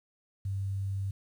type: tone with quantisation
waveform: sine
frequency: 97.7 Hz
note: G2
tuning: 5 cents flat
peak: -30 dBFS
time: 0.45-1.11 s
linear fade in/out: 5 ms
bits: 10
effects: none